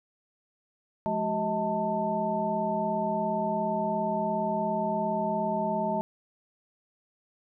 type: tone cluster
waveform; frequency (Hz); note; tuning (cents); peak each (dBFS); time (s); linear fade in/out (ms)
sine; 175.4 / 212.6 / 380.5 / 637 / 889; F3 / G#3 / F#4 / D#5 / A5; +8 / +41 / +48 / +41 / +18; -37 / -32 / -37 / -30 / -30; 1.06-6.01; 0
effects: none